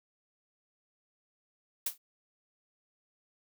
blue noise with exponential decay, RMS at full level -27 dBFS, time 1.86-1.98 s, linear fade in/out 5 ms, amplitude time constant 24 ms, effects none

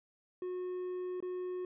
triangle tone with dropouts, 363.8 Hz, F#4, 29 cents flat, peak -34 dBFS, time 0.42-1.65 s, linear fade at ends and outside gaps 2 ms, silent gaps 1.204-1.225 s, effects resampled to 8000 Hz

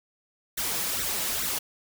white noise with flanger, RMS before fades -29 dBFS, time 0.57-1.59 s, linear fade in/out 10 ms, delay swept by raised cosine 0.51 to 6.21 ms, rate 2.3 Hz, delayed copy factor +0.7, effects none

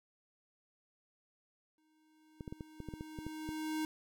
square tone with exponential growth, 311.7 Hz, D#4, 3 cents sharp, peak -34 dBFS, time 1.78-3.85 s, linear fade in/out 1 ms, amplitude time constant 450 ms
clicks, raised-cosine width 3 ms, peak -29 dBFS, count 11, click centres 2.408 / 2.478 / 2.525 / 2.608 / 2.803 / 2.887 / 2.938 / 3.009 / 3.188 / 3.266 / 3.49 s
effects none

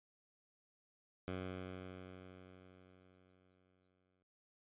10% pulse tone with exponential decay, 92.5 Hz, F#2, in tune, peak -32 dBFS, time 1.28-4.23 s, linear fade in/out 0 ms, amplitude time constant 640 ms, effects resampled to 8000 Hz

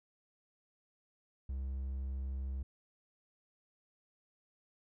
triangle tone, 66.5 Hz, C2, 29 cents sharp, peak -34 dBFS, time 1.49-2.63 s, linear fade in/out 5 ms, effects none

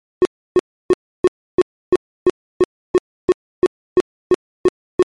triangle tone bursts, 363.8 Hz, F#4, 29 cents flat, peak -5 dBFS, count 15, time 0.22-5.025 s, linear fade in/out 0 ms, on 31 ms, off 310 ms, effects MP3 48 kbps

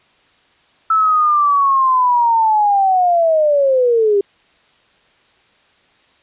sine linear sweep, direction down, 1318.5 to 392 Hz, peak -10 dBFS, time 0.9-4.21 s, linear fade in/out 5 ms, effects white hiss -54 dBFS RMS until 6.22 s + resampled to 8000 Hz

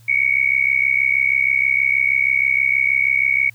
sine tone with amplitude modulation, 2236 Hz, C#7, 14 cents sharp, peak -10 dBFS, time 0.08-3.5 s, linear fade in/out 10 ms, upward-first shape sine, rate 66.3 Hz, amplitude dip 90%, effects added 114 Hz sine -45 dBFS peak until 3.54 s + white hiss -55 dBFS RMS until 3.54 s

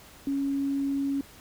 sine tone, 277.2 Hz, C#4, in tune, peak -25 dBFS, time 0.27-1.21 s, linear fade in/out 2 ms, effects pink hiss -51 dBFS RMS until 1.4 s

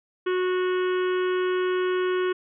harmonic tone, 366.9 Hz, F#4, 15 cents flat, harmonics 1 / 3 / 4 / 5 / 6 / 7 / 8 / 9, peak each -22 / -33 / -34 / -39 / -44 / -43 / -42 / -46 dBFS, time 0.26-2.33 s, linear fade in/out 10 ms, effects none

